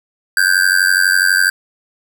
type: tone with amplitude modulation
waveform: square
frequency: 1568 Hz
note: G6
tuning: in tune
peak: -7 dBFS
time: 0.37-1.5 s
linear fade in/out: 2 ms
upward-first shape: sine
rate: 92.1 Hz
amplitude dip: 95%
effects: none